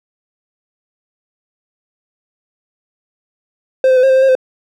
triangle tone with pitch steps, 523 / 517 / 507 / 534 / 523 / 526 / 535 / 517 Hz, C5 / C5 / B4 / C5 / C5 / C5 / C5 / C5, -1 / -21 / +45 / +35 / -1 / +9 / +38 / -21 cents, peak -5 dBFS, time 3.84-4.352 s, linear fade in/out 2 ms, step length 64 ms, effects none

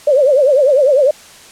sine tone with vibrato, 554.4 Hz, C#5, in tune, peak -7 dBFS, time 0.07-1.11 s, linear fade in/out 5 ms, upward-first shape triangle, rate 10 Hz, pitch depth 190 cents each way, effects white hiss -39 dBFS RMS until 1.51 s + low-pass 9000 Hz 12 dB/octave

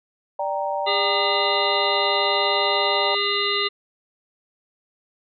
sine chord, G minor, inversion second, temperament equal, 587.3 / 784 / 932.3 Hz, D5 / G5 / Bb5, 0 / 0 / 0 cents, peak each -26 / -27 / -27 dBFS, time 0.39-3.15 s, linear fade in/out 5 ms
harmonic tone, 404.5 Hz, G#4, 46 cents flat, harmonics 1 / 3 / 5 / 7 / 9 / 10, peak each -27 / -27 / -27 / -27 / -27 / -27 dBFS, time 0.86-3.69 s, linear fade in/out 20 ms
effects none

